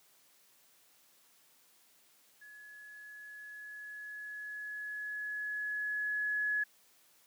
sine tone with level ramp, 1694 Hz, G#6, 34 cents sharp, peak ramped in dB -51 to -29 dBFS, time 2.41-6.64 s, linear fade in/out 10 ms, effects white hiss -66 dBFS RMS until 7.26 s + high-pass 150 Hz 12 dB/octave

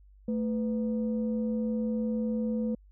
sine tone pair together, 221.4 / 498 Hz, A3 / B4, +11 / +14 cents, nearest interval octave + major second, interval 1403 cents, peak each -27 / -34 dBFS, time 0.28-2.75 s, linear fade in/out 5 ms, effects tanh soft clip ceiling -20 dBFS + added 49 Hz sine -53 dBFS peak until 2.91 s

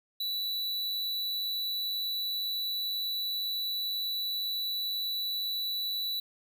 square tone, 3951 Hz, B7, in tune, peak -31 dBFS, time 0.2-6.2 s, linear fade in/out 5 ms, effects none

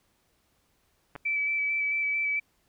clicks, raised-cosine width 0.5 ms, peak -25 dBFS, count 2, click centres 1.154 / 1.161 s
sine tone with vibrato, 2308 Hz, D7, 31 cents flat, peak -25 dBFS, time 1.25-2.4 s, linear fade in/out 10 ms, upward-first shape square, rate 4.5 Hz, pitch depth 13 cents each way
effects pink hiss -70 dBFS RMS until 2.68 s

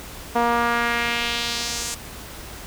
sawtooth tone with band-pass filter sweep, 236.2 Hz, A#3, 23 cents sharp, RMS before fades -23 dBFS, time 0.35-1.95 s, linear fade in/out 10 ms, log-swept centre 830 to 7900 Hz, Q 1.6, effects added 60 Hz sine -43 dBFS peak until 2.66 s + pink hiss -38 dBFS RMS until 2.66 s

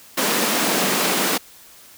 pink high-pass noise, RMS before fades -20 dBFS, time 0.17-1.38 s, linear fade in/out 10 ms, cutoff 180 Hz, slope 48 dB/octave, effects white hiss -46 dBFS RMS until 1.97 s

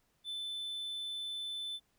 triangle tone, 3520 Hz, A7, in tune, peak -36 dBFS, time 0.24-1.8 s, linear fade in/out 50 ms, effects pink hiss -75 dBFS RMS until 1.98 s

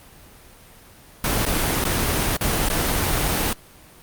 pink noise with dropouts, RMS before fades -21 dBFS, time 1.24-3.53 s, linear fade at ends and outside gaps 2 ms, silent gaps 1.453-1.463 / 1.842-1.851 / 2.367-2.41 / 2.687-2.699 s, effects pink hiss -47 dBFS RMS until 4.02 s + Opus 32 kbps

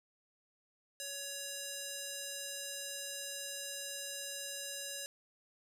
square tone with band-pass filter, 561 Hz, C#5, 21 cents sharp, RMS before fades -43 dBFS, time 1-5.06 s, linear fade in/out 0 ms, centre 7800 Hz, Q 1, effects none

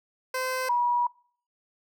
15% pulse / sine tone pair in turn, 515 / 966 Hz, C5 / B5, -28 / -39 cents, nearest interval major seventh, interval 1089 cents, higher second, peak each -21 dBFS, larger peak neither, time 0.34-0.69 / 0.69-1.07 s, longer second, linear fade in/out 5 ms, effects noise-tail reverb RT60 0.5 s tail -24 dB re dry

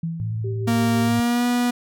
sine tone with exponential decay, 165.3 Hz, E3, 5 cents sharp, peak -21 dBFS, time 0.03-0.82 s, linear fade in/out 5 ms, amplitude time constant 170 ms
sine tone with vibrato, 110 Hz, A2, in tune, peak -23 dBFS, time 0.2-1.2 s, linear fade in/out 0 ms, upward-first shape sine, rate 17 Hz, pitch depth 40 cents each way
sine tone with tremolo, 388.6 Hz, G4, 15 cents flat, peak -28 dBFS, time 0.44-1.09 s, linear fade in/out 5 ms, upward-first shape sine, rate 5.9 Hz, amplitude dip 45%
45% pulse tone with pitch glide, 231.7 to 243.5 Hz, A#3 to B3, -10 to -24 cents, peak -18 dBFS, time 0.67-1.71 s, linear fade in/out 10 ms, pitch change +86 cents, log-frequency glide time 1.02-1.46 s
effects none

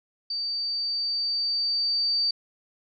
sine tone with level ramp, 4620 Hz, D8, 29 cents flat, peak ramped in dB -27 to -21 dBFS, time 0.3-2.31 s, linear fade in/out 5 ms, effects none

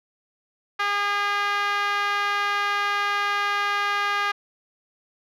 5% pulse tone with band-pass filter, 406.8 Hz, G#4, 36 cents flat, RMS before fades -24 dBFS, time 0.79-4.32 s, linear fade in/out 10 ms, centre 1300 Hz, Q 1.8, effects none

